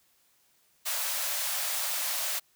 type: high-pass noise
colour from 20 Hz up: white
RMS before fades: -31 dBFS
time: 0.85-2.4 s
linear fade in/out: 20 ms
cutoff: 540 Hz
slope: 96 dB/octave
effects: white hiss -67 dBFS RMS until 2.55 s